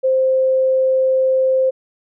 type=tone; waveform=sine; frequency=523.3 Hz; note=C5; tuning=in tune; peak=-12 dBFS; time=0.03-1.71 s; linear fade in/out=20 ms; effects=none